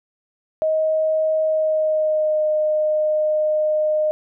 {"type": "tone with pitch glide", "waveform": "sine", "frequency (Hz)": [629, 613.9], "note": ["D#5", "D#5"], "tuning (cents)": [19, -23], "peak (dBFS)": -16, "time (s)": [0.62, 4.11], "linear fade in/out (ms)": 0, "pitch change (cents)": -42, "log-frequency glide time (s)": [1.42, 2.46], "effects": []}